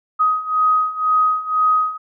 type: beating tone pair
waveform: sine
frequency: 1255 / 1257 Hz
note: D#6 / D#6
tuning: +15 / +17 cents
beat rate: 2 Hz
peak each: -19 / -16 dBFS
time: 0.19-1.98 s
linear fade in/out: 20 ms
effects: none